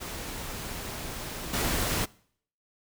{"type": "noise with level steps", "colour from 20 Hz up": "pink", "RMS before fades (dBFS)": [-37, -28], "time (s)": [0, 2.06], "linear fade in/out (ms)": 20, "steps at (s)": 1.53, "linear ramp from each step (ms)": 10, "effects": ["noise-tail reverb RT60 0.6 s tail -23 dB re dry"]}